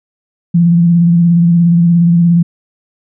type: tone with vibrato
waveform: sine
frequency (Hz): 170.8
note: F3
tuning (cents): -38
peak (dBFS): -5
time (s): 0.54-2.43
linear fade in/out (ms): 10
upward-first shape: square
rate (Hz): 17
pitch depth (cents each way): 27
effects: none